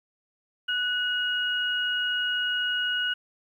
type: tone pair together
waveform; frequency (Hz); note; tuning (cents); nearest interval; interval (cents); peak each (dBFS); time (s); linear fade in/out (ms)
sine; 1480 / 2886; F#6 / F#7; 0 / -44; octave; 1156; -27 / -27; 0.68-3.14; 10
effects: 10-bit